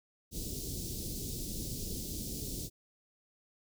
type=band-stop noise; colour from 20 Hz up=pink; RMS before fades=-39 dBFS; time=0.31-2.7 s; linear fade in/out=50 ms; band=390 to 4400 Hz; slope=24 dB/octave; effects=none